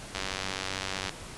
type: click train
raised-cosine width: 0.2 ms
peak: -14 dBFS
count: 91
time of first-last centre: 0.15-1.093 s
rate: 95.4 Hz
effects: pink hiss -43 dBFS RMS until 1.37 s + resampled to 24000 Hz